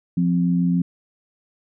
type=tone pair together; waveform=sine; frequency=174.61 / 261.6 Hz; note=F3 / C4; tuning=0 / 0 cents; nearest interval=perfect fifth; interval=700 cents; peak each=-17 / -23 dBFS; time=0.17-0.82 s; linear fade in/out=5 ms; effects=none